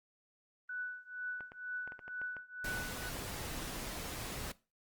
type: tone with tremolo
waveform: sine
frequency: 1486 Hz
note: F#6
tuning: 7 cents sharp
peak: -35 dBFS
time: 0.69-3.09 s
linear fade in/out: 5 ms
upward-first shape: triangle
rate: 2.1 Hz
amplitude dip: 95%
type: clicks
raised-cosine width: 0.5 ms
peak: -34 dBFS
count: 10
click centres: 1.407 / 1.519 / 1.876 / 1.921 / 1.992 / 2.08 / 2.216 / 2.367 / 3.027 / 3.169 s
type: noise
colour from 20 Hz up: pink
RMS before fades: -42 dBFS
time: 2.64-4.52 s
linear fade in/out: 5 ms
effects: noise-tail reverb RT60 0.3 s tail -20 dB re dry + Opus 32 kbps